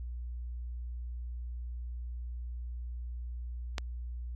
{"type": "click", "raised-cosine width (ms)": 0.2, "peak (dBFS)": -15, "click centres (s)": 3.782, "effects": ["added 60 Hz sine -36 dBFS peak until 4.35 s", "MP3 64 kbps"]}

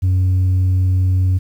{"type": "tone", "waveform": "sine", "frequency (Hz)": 92.5, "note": "F#2", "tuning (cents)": 0, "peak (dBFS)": -9, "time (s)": [0.02, 1.39], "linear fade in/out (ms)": 20, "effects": ["tanh soft clip ceiling -11 dBFS", "8-bit"]}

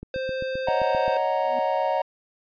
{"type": "click train", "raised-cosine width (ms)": 3, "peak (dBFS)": -23, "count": 9, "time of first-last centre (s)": [0.03, 1.08], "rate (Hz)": 7.62}
{"type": "tone", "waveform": "square", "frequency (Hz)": 523.3, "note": "C5", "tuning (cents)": 0, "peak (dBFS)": -27, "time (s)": [0.14, 1.17], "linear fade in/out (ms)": 2}
{"type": "chord", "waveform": "triangle", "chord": "D# minor seventh", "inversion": "third", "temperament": "equal", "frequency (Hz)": [554.4, 622.3, 740, 932.3], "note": ["C#5", "D#5", "F#5", "A#5"], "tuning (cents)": [0, 0, 0, 0], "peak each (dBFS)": -25, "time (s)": [0.67, 2.02], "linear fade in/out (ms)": 5}
{"type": "tone with exponential growth", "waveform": "sine", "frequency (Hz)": 246.9, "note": "B3", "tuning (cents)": 0, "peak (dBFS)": -32, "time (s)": [1.37, 1.59], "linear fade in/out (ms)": 0, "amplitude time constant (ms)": 47}
{"effects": ["resampled to 11025 Hz"]}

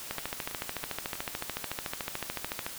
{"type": "two click trains", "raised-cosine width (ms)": 0.3, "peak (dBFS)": [-16, -24], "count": [36, 4], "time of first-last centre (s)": [[0.11, 2.665], [0.19, 1.155]], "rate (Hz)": [13.7, 3.11], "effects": ["white hiss -42 dBFS RMS until 2.78 s"]}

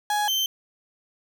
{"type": "tone pair in turn", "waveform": "35% pulse", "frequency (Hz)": [834, 3107], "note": ["G#5", "G7"], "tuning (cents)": [7, -16], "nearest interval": "octave + major seventh", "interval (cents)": 2277, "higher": "second", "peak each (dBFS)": -20, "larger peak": "neither", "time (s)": [[0.1, 0.28], [0.28, 0.46]], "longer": "neither", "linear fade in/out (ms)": 2, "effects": []}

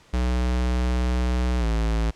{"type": "tone with pitch glide", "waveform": "square", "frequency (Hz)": [61.74, 55.64], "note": ["B1", "A1"], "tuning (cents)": [0, 20], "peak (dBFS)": -21, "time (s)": [0.13, 2.11], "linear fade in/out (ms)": 10, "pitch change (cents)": -180, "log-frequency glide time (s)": [1.59, 1.66], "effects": ["pink hiss -54 dBFS RMS until 2.15 s", "low-pass 7000 Hz 12 dB/octave"]}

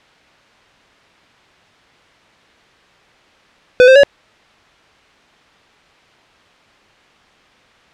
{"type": "tone with pitch steps", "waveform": "square", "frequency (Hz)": [501, 524, 564], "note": ["B4", "C5", "C#5"], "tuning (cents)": [25, 2, 30], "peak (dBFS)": -4, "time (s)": [3.8, 4.034], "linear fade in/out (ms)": 0, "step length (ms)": 78, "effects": ["white hiss -49 dBFS RMS until 7.93 s", "low-pass 3000 Hz 12 dB/octave"]}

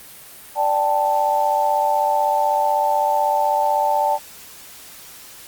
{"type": "chord", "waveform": "sine", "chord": "D suspended fourth", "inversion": "none", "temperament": "equal", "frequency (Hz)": [587.3, 784, 880], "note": ["D5", "G5", "A5"], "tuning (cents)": [0, 0, 0], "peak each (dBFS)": [-22, -21, -18], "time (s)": [0.55, 4.19], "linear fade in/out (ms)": 50, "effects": ["white hiss -41 dBFS RMS until 5.47 s", "Opus 32 kbps"]}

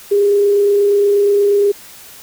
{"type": "tone with frequency modulation", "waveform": "sine", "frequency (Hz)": 405.8, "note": "G#4", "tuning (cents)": -40, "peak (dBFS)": -9, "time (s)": [0.11, 1.72], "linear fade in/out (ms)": 10, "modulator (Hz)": 28.4, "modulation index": 0.21, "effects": ["white hiss -38 dBFS RMS until 2.22 s"]}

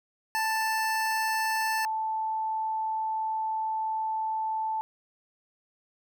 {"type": "tone pair in turn", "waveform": ["25% pulse", "sine"], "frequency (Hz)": [882, 878.5], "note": ["A5", "A5"], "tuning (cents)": [4, -3], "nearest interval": "unison", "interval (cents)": 7, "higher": "first", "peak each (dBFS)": [-22, -27], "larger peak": "first", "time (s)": [[0.35, 1.85], [1.85, 4.81]], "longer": "second", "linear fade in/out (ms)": 0, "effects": []}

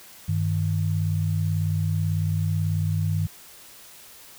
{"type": "tone pair together", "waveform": "sine", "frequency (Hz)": [98, 156.2], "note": ["G2", "D#3"], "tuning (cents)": [0, 7], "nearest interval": "minor sixth", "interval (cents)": 807, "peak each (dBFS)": [-23, -25], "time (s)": [0.28, 3.27], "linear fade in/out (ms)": 10, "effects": ["white hiss -47 dBFS RMS until 4.38 s"]}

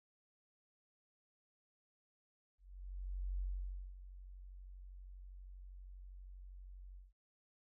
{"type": "tone with ADSR envelope", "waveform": "sine", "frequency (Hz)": 46.25, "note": "F#1", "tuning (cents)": 0, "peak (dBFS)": -36, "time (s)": [2.58, 7.13], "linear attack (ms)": 820, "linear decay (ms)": 540, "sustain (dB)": -14, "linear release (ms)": 170, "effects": []}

